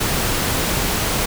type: noise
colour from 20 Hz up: pink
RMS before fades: -20 dBFS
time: 0-1.26 s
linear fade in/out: 10 ms
effects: none